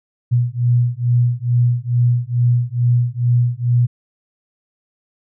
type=beating tone pair; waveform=sine; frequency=120.2 / 122.5 Hz; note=B2 / B2; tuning=-46 / -14 cents; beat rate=2.3 Hz; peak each=-16 dBFS; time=0.31-3.87 s; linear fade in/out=20 ms; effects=none